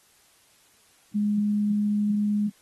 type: tone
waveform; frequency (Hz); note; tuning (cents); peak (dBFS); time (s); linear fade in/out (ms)
sine; 207.7; G#3; 0; -21; 1.14-2.5; 20
effects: white hiss -60 dBFS RMS until 2.61 s + AAC 32 kbps